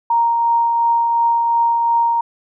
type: tone with tremolo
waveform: sine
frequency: 932.3 Hz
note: A#5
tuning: in tune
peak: -11 dBFS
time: 0.1-2.21 s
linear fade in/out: 5 ms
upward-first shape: triangle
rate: 2.8 Hz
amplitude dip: 30%
effects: none